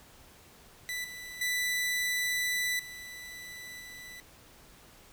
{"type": "tone with level steps", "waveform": "sawtooth", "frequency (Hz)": 1983, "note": "B6", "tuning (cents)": 7, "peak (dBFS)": [-30, -38, -25, -39, -41], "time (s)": [0.89, 4.2], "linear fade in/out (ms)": 0, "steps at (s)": [1.04, 1.41, 2.79, 3.8], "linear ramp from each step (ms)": 5, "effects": ["pink hiss -56 dBFS RMS until 5.12 s"]}